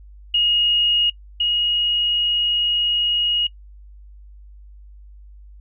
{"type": "tone pair in turn", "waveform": "sine", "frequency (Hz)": [2871, 2882], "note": ["F7", "F#7"], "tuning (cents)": [47, -46], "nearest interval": "unison", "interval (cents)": 7, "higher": "second", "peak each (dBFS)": [-14, -16], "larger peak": "first", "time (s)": [[0.34, 1.1], [1.4, 3.47]], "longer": "second", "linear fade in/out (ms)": 5, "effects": ["noise-tail reverb RT60 0.1 s tail -22 dB re dry", "added 50 Hz sine -40 dBFS peak until 5.6 s"]}